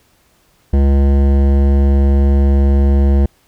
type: tone with hard clipping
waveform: sine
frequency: 69.3 Hz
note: C#2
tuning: in tune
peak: -10 dBFS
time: 0.73-3.26 s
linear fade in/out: 5 ms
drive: 15 dB
effects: pink hiss -55 dBFS RMS until 3.47 s